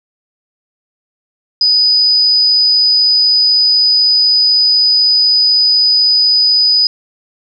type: tone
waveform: sine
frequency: 4978 Hz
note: D#8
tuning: in tune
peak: -7 dBFS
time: 1.61-6.87 s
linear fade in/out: 2 ms
effects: none